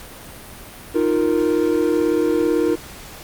triangle chord, Eb suspended second, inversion none, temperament equal, 311.1 / 349.2 / 466.2 Hz, Eb4 / F4 / Bb4, 0 / 0 / 0 cents, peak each -18 dBFS, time 0.94-2.76 s, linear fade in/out 20 ms, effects pink hiss -38 dBFS RMS until 3.23 s + Opus 48 kbps

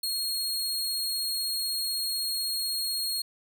sawtooth tone, 4279 Hz, C8, 38 cents sharp, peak -25 dBFS, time 0.03-3.22 s, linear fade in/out 5 ms, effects none

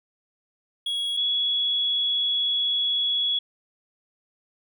triangle / sine tone pair in turn, 3331 / 3366 Hz, G#7 / G#7, +4 / +23 cents, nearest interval unison, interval 19 cents, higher second, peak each -23 / -21 dBFS, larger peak second, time 0.86-1.17 / 1.17-3.39 s, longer second, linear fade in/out 5 ms, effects none

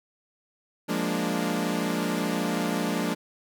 sawtooth chord, Bb dominant seventh, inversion second, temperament equal, 174.61 / 207.7 / 233.1 / 293.7 Hz, F3 / Ab3 / Bb3 / D4, 0 / 0 / 0 / 0 cents, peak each -27 dBFS, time 0.88-3.15 s, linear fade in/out 20 ms, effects none

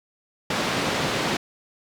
pink band-pass noise, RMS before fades -25 dBFS, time 0.5-1.37 s, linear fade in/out 5 ms, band 160 to 4800 Hz, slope 12 dB/octave, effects none

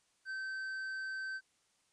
triangle tone with tanh clipping, 1546 Hz, G6, 24 cents flat, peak -39 dBFS, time 0.25-1.41 s, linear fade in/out 50 ms, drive 10 dB, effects white hiss -74 dBFS RMS until 1.92 s + resampled to 22050 Hz

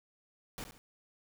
pink noise with echo, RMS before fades -42 dBFS, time 0.58-0.64 s, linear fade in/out 0 ms, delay 70 ms, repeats 2, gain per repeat -9 dB, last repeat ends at 0.78 s, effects none

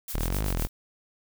blue noise with tremolo, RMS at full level -34 dBFS, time 0.08-0.69 s, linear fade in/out 2 ms, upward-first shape triangle, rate 7.9 Hz, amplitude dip 95%
sawtooth exponential two-way sweep, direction up then down, 35 to 54 to 35 Hz, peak -22 dBFS, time 0.14-0.67 s, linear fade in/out 0 ms, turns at 0.42 s
effects none

